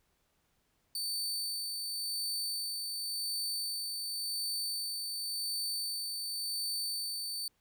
sawtooth tone with tremolo, 4550 Hz, C#8, 44 cents sharp, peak -30 dBFS, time 0.95-7.48 s, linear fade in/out 2 ms, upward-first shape sine, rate 0.91 Hz, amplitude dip 30%, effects pink hiss -75 dBFS RMS until 7.6 s

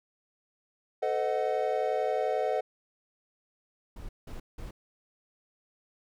triangle chord, A diminished seventh, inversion none, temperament equal with one note detuned, 440 / 511.3 / 622.3 / 740 Hz, A4 / C5 / Eb5 / Gb5, 0 / -40 / 0 / 0 cents, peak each -30 dBFS, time 1.02-2.61 s, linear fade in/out 10 ms
brown noise bursts, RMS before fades -40 dBFS, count 3, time 3.96-4.71 s, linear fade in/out 5 ms, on 130 ms, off 180 ms
effects none

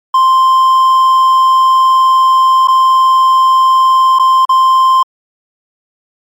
triangle tone with dropouts, 1046.5 Hz, C6, in tune, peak -3 dBFS, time 0.14-5.03 s, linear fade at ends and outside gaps 5 ms, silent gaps 2.674-2.682 / 4.188-4.195 / 4.453-4.492 s, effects MP3 96 kbps

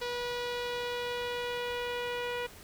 sawtooth tone with low-pass filter sweep, 485.8 Hz, B4, 29 cents flat, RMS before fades -35 dBFS, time 0.01-2.47 s, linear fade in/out 10 ms, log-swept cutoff 4300 to 2800 Hz, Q 1.9, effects pink hiss -51 dBFS RMS until 2.63 s

